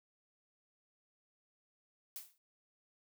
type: noise with exponential decay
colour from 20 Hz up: blue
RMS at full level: -42 dBFS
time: 2.16-2.38 s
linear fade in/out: 1 ms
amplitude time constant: 47 ms
effects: none